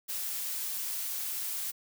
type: noise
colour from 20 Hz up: blue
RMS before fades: -35 dBFS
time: 0.08-1.72 s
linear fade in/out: 20 ms
effects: none